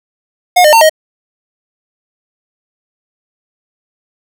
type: tone with pitch steps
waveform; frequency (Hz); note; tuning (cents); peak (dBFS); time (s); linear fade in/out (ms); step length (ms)
square; 720 / 606 / 909 / 627; F#5 / D#5 / A#5 / D#5; -47 / -46 / -44 / +13; -4; 0.56-0.896; 10; 84
effects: none